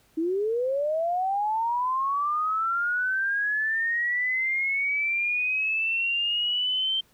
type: linear sweep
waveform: sine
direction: up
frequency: 311.1 to 3136 Hz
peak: -23 dBFS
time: 0.17-7.01 s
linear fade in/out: 10 ms
effects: pink hiss -62 dBFS RMS until 7.13 s